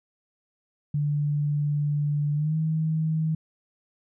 sine tone with pitch glide, 146.83 to 158.28 Hz, D3 to D#3, 0 to +30 cents, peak -22 dBFS, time 0.94-3.35 s, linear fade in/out 5 ms, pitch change +130 cents, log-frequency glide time 2.34-2.56 s, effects none

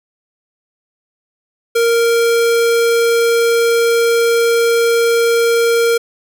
square tone, 465.1 Hz, A#4, 4 cents flat, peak -11 dBFS, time 1.75-5.98 s, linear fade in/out 10 ms, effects none

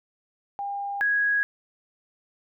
sine tone pair in turn, 803 / 1657.8 Hz, G5 / G#6, +41 / -4 cents, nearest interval octave + minor second, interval 1255 cents, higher second, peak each -28 / -20 dBFS, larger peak second, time 0.59-1.01 / 1.01-1.43 s, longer neither, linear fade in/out 0 ms, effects none

